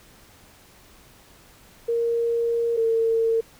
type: tone pair in turn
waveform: sine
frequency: 466.2 / 453.7 Hz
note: A#4 / A#4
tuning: 0 / -47 cents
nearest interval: unison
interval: 47 cents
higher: first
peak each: -20 / -18 dBFS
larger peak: second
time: 1.88-2.77 / 2.77-3.41 s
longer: first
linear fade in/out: 10 ms
effects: pink hiss -52 dBFS RMS until 3.59 s